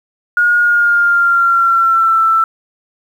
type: tone with pitch glide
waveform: sine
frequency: 1434 to 1330.3 Hz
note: F6 to E6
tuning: +45 to +15 cents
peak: -8 dBFS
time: 0.37-2.44 s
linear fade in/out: 2 ms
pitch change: -130 cents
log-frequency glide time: 0.6-2.21 s
effects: 7-bit